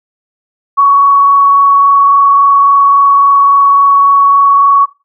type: tone with frequency modulation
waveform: sine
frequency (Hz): 1119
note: C#6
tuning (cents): +16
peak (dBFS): -3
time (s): 0.77-4.86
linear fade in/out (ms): 20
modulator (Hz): 23.6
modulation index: 0.39
effects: noise-tail reverb RT60 0.3 s tail -20 dB re dry